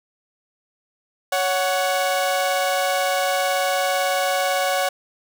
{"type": "tone pair together", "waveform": "sawtooth", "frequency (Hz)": [559.5, 740], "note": ["C#5", "F#5"], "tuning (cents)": [16, 0], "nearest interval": "perfect fourth", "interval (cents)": 484, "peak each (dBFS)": -18, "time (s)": [1.32, 4.89], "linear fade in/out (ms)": 5, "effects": []}